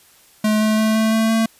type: tone with pitch steps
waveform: square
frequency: 214.2 / 216.2 / 218.2 / 220.2 / 222.3 / 224.3 Hz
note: A3 / A3 / A3 / A3 / A3 / A3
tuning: -46 / -30 / -14 / +2 / +18 / +34 cents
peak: -15 dBFS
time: 0.44-1.46 s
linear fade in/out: 5 ms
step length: 170 ms
effects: white hiss -51 dBFS RMS until 1.59 s + resampled to 32000 Hz